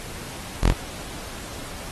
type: tone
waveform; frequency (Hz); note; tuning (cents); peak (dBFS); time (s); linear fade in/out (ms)
sawtooth; 43.65; F1; 0; -11; 0.62-0.73; 20
effects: pink hiss -37 dBFS RMS until 1.91 s + AAC 32 kbps